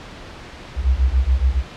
sine beating tone pair, 61.1 / 68.2 Hz, B1 / C#2, -18 / -28 cents, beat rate 7.1 Hz, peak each -17 dBFS, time 0.76-1.63 s, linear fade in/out 50 ms, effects pink hiss -37 dBFS RMS until 1.76 s + low-pass 4000 Hz 12 dB/octave

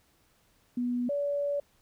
sine tone pair in turn, 244.6 / 572.8 Hz, B3 / D5, -16 / -43 cents, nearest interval octave + minor third, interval 1473 cents, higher second, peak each -27 dBFS, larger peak neither, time 0.77-1.09 / 1.09-1.6 s, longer second, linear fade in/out 5 ms, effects pink hiss -67 dBFS RMS until 1.81 s

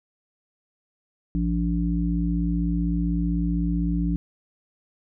harmonic tone, 57.9 Hz, A#1, 11 cents flat, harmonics 1 / 3 / 5, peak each -25 / -24 / -28 dBFS, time 1.35-4.16 s, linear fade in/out 0 ms, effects none

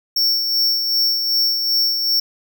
square tone with tremolo, 5460 Hz, F8, 40 cents flat, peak -14 dBFS, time 0.16-2.2 s, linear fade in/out 5 ms, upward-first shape sine, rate 2.6 Hz, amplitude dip 45%, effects none

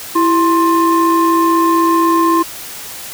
triangle ring-modulated tone, 360 Hz, F#4, 47 cents flat, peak -4 dBFS, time 0.15-2.43 s, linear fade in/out 10 ms, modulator 692 Hz, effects white hiss -29 dBFS RMS until 3.13 s

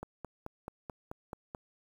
click train, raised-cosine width 1 ms, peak -26 dBFS, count 8, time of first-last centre 0.03-1.548 s, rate 4.61 Hz, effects 9-bit

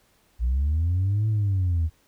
sine linear two-way sweep, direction up then down, 56.4 to 110 to 77.9 Hz, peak -18 dBFS, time 0.39-1.9 s, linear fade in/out 50 ms, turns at 1.28 s, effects tanh soft clip ceiling -18 dBFS + pink hiss -63 dBFS RMS until 2.07 s

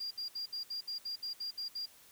triangle tone bursts, 4790 Hz, D8, 33 cents sharp, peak -34 dBFS, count 11, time 0-1.86 s, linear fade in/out 10 ms, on 110 ms, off 65 ms, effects tanh soft clip ceiling -33 dBFS + white hiss -60 dBFS RMS until 2.11 s

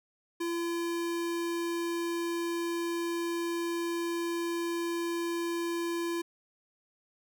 square tone, 340 Hz, F4, 46 cents flat, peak -31 dBFS, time 0.4-6.22 s, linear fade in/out 10 ms, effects none

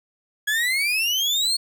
35% pulse exponential sweep, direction up, 1661.2 to 4376 Hz, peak -18 dBFS, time 0.47-1.57 s, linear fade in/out 10 ms, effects none

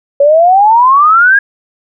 sine exponential sweep, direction up, 554.4 to 1661.2 Hz, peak -3 dBFS, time 0.2-1.39 s, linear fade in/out 5 ms, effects none

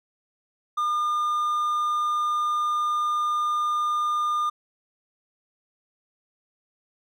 triangle tone, 1209 Hz, D6, 50 cents sharp, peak -20 dBFS, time 0.77-4.5 s, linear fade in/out 10 ms, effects none

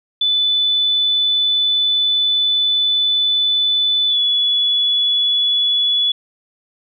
sine tone with pitch glide, 3495 to 3411 Hz, A7 to G#7, -12 to +46 cents, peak -13 dBFS, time 0.21-6.12 s, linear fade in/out 5 ms, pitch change -42 cents, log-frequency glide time 4.08-4.18 s, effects none

